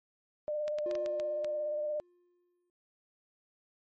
sine tone with vibrato, 600 Hz, D5, 37 cents sharp, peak -31 dBFS, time 0.48-2 s, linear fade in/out 0 ms, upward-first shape sine, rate 17 Hz, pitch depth 24 cents each way
clicks, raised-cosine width 0.2 ms, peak -26 dBFS, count 7, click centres 0.68 / 0.786 / 0.912 / 0.953 / 1.061 / 1.199 / 1.446 s
triangle tone with exponential decay, 353.4 Hz, F4, 21 cents sharp, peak -35 dBFS, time 0.86-2.7 s, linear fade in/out 1 ms, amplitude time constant 400 ms
effects MP3 32 kbps

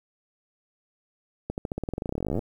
accelerating click train, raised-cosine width 2 ms, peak -16 dBFS, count 29, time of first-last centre 1.5-2.392 s, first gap 79 ms, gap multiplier 0.92, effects 9-bit

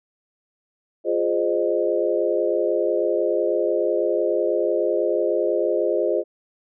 sine chord, F minor seventh, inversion none, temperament equal with one note detuned, 349.2 / 415.3 / 523.3 / 613.3 Hz, F4 / Ab4 / C5 / Eb5, 0 / 0 / 0 / -25 cents, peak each -24 dBFS, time 1.04-6.24 s, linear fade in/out 50 ms, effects none

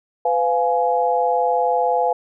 sine chord, F diminished, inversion second, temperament just, 502.9 / 698.5 / 838.1 Hz, Cb5 / F5 / Ab5, +31 / 0 / +16 cents, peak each -20 dBFS, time 0.25-2.13 s, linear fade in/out 5 ms, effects none

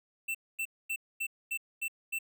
square tone bursts, 2678 Hz, E7, 27 cents sharp, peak -32 dBFS, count 7, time 0.28-2.189 s, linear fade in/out 10 ms, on 67 ms, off 240 ms, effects none

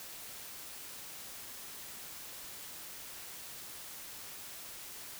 silence, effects white hiss -47 dBFS RMS until 5.19 s

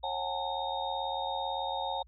sine tone cluster, 545 / 735 / 822 / 900 / 3704 Hz, C#5 / F#5 / G#5 / A5 / A#7, -29 / -12 / -18 / +39 / -12 cents, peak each -39 / -38 / -37 / -36 / -40 dBFS, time 0.03-2.03 s, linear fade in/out 10 ms, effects added 59 Hz sine -55 dBFS peak until 2.07 s

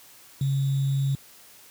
sine tone with sample-and-hold, 137 Hz, C#3, 20 cents flat, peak -21 dBFS, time 0.41-1.15 s, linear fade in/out 2 ms, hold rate 3675 Hz, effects white hiss -51 dBFS RMS until 1.7 s + high-pass 60 Hz 12 dB/octave

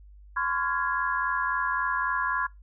sine chord, Db major seventh, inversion third, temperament equal with one note detuned, 1025 / 1108.7 / 1396.9 / 1661.2 Hz, C6 / Db6 / F6 / Ab6, -36 / 0 / 0 / 0 cents, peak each -29 / -32 / -32 / -29 dBFS, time 0.36-2.47 s, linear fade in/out 10 ms, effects noise-tail reverb RT60 0.2 s tail -23 dB re dry + added 50 Hz sine -47 dBFS peak until 2.62 s

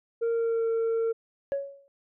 sine tone with pitch glide, 462.4 to 455 Hz, A#4 to A#4, -14 to -42 cents, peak -21 dBFS, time 0.21-1.13 s, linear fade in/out 20 ms, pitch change -28 cents, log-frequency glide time 0.31-0.67 s
sine tone with exponential decay, 557 Hz, C#5, 8 cents sharp, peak -21 dBFS, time 1.52-1.88 s, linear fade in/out 0 ms, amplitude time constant 77 ms
effects tanh soft clip ceiling -23 dBFS

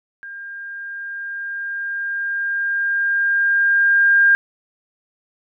sine tone with level ramp, 1605 Hz, G6, 40 cents sharp, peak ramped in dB -31 to -9 dBFS, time 0.23-4.35 s, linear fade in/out 0 ms, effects none

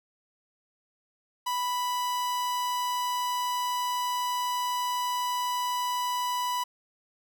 45% pulse tone, 988 Hz, B5, in tune, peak -27 dBFS, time 1.46-6.64 s, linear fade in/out 10 ms, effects none

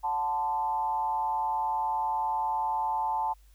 sine tone with frequency modulation, 880 Hz, A5, in tune, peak -26 dBFS, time 0.03-3.34 s, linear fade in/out 20 ms, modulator 150 Hz, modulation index 0.68, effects added 50 Hz sine -54 dBFS peak until 3.54 s + white hiss -67 dBFS RMS until 3.54 s

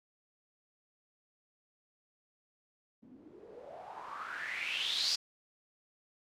blue noise with low-pass filter sweep, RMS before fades -39 dBFS, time 3.02-5.16 s, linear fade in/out 10 ms, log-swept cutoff 220 to 5100 Hz, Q 6.5, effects none

